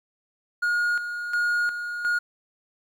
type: tone with tremolo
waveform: triangle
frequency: 1434 Hz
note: F6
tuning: 45 cents sharp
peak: -19 dBFS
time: 0.62-2.19 s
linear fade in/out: 10 ms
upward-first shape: square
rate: 1.4 Hz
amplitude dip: 60%
effects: 10-bit